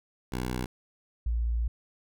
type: tone pair in turn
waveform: 10% pulse / sine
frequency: 62.3 / 57.74 Hz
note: B1 / A#1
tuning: +16 / -16 cents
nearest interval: minor second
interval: 132 cents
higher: first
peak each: -22 / -25 dBFS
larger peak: first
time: 0.32-0.66 / 1.26-1.68 s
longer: second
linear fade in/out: 5 ms
effects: none